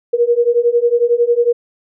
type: beating tone pair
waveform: sine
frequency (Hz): 470 / 481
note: A#4 / B4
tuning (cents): +14 / -46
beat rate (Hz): 11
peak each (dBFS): -14 / -13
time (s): 0.13-1.53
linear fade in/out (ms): 10
effects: none